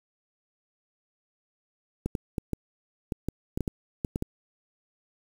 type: clicks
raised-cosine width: 3 ms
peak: -15 dBFS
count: 12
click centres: 2.06 / 2.152 / 2.382 / 2.533 / 3.122 / 3.286 / 3.575 / 3.607 / 3.678 / 4.048 / 4.159 / 4.224 s
effects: 7-bit